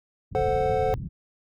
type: low-pass noise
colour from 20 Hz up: white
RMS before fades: -32 dBFS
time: 0.31-1.09 s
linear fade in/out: 20 ms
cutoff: 150 Hz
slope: 24 dB/octave
type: chord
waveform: triangle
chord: F# diminished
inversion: first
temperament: equal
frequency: 440 / 523.3 / 740 Hz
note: A4 / C5 / F#5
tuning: 0 / 0 / 0 cents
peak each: -24 dBFS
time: 0.35-0.94 s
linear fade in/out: 0 ms
effects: none